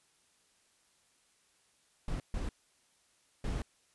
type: noise bursts at uneven times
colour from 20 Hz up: brown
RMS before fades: -35 dBFS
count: 3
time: 2.08-2.2 / 2.34-2.49 / 3.44-3.62 s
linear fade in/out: 2 ms
effects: white hiss -70 dBFS RMS until 3.94 s + resampled to 24000 Hz